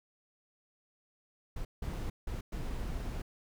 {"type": "noise bursts at uneven times", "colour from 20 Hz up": "brown", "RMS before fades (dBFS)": -37, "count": 4, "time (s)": [[1.56, 1.65], [1.82, 2.1], [2.27, 2.41], [2.52, 3.22]], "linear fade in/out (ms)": 5, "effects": []}